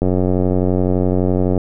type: click train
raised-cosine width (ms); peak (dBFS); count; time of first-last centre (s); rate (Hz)
2; -4; 144; 0.02-1.578; 91.8
effects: none